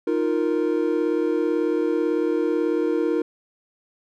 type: chord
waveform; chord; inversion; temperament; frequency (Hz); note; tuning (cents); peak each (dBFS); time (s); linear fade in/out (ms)
triangle; Eb suspended second; none; equal; 311.1 / 349.2 / 466.2; Eb4 / F4 / Bb4; 0 / 0 / 0; -22; 0.07-3.22; 5
effects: none